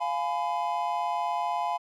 triangle chord, F diminished, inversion none, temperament just, 698.5 / 838.1 / 1005.8 Hz, F5 / Ab5 / Cb6, 0 / +16 / +31 cents, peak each -29 dBFS, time 0-1.78 s, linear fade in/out 20 ms, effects none

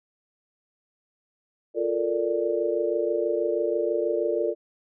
sine chord, Bb major seventh, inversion second, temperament equal, 349.2 / 440 / 466.2 / 587.3 Hz, F4 / A4 / Bb4 / D5, 0 / 0 / 0 / 0 cents, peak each -28 dBFS, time 1.74-4.55 s, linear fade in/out 50 ms, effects none

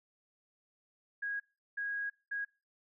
sine tone bursts at uneven times, 1646 Hz, G#6, 16 cents flat, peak -34 dBFS, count 3, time 1.22-1.4 / 1.77-2.1 / 2.31-2.45 s, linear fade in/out 10 ms, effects noise-tail reverb RT60 0.3 s tail -22 dB re dry

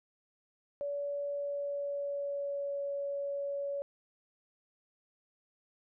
sine tone with pitch glide, 571 to 563.5 Hz, D5 to C#5, -49 to +28 cents, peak -33 dBFS, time 0.81-3.82 s, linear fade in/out 0 ms, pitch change -23 cents, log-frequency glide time 1.31-2.81 s, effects none

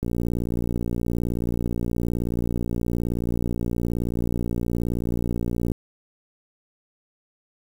click train, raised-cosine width 3 ms, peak -13 dBFS, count 336, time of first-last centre 0.03-5.718 s, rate 58.9 Hz, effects 7-bit

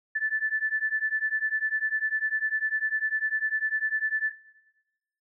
sine beating tone pair, 1746 / 1756 Hz, A6 / A6, -14 / -4 cents, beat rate 10 Hz, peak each -28 dBFS, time 0.15-4.32 s, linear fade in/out 10 ms, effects noise-tail reverb RT60 1.0 s tail -17 dB re dry

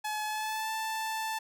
sawtooth tone with pitch glide, 853 to 881.6 Hz, G#5 to A5, +46 to +3 cents, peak -28 dBFS, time 0.04-1.39 s, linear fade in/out 10 ms, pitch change +57 cents, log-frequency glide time 0.25-0.71 s, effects none

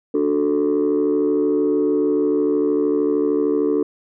sine chord, D major, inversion none, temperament equal with one note detuned, 293.7 / 367 / 440 Hz, D4 / F#4 / A4, 0 / -14 / 0 cents, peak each -18 / -20 / -18 dBFS, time 0.14-3.83 s, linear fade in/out 5 ms, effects tanh soft clip ceiling -11 dBFS

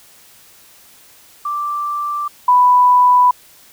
sine tone pair in turn, 1174.7 / 990.9 Hz, D6 / B5, 0 / +5 cents, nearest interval minor third, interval 295 cents, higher first, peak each -18 / -7 dBFS, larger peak second, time 1.45-2.28 / 2.48-3.31 s, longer neither, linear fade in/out 5 ms, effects white hiss -46 dBFS RMS until 3.72 s

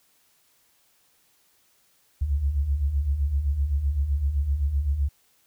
sine beating tone pair, 65 / 72.8 Hz, C2 / D2, -11 / -15 cents, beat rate 7.8 Hz, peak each -29 / -22 dBFS, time 2.21-5.09 s, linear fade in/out 10 ms, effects white hiss -64 dBFS RMS until 5.46 s

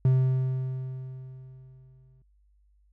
triangle tone with exponential decay, 130 Hz, C3, 11 cents flat, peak -15 dBFS, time 0.05-2.22 s, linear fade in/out 2 ms, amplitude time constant 470 ms, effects noise-tail reverb RT60 0.2 s tail -26 dB re dry + added 50 Hz sine -60 dBFS peak until 2.92 s

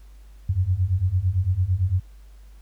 sine beating tone pair, 87.31 / 96.21 Hz, F2 / G2, 0 / -32 cents, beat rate 8.9 Hz, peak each -23 / -21 dBFS, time 0.49-2 s, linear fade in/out 5 ms, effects added 50 Hz sine -43 dBFS peak until 2.61 s + pink hiss -61 dBFS RMS until 2.61 s

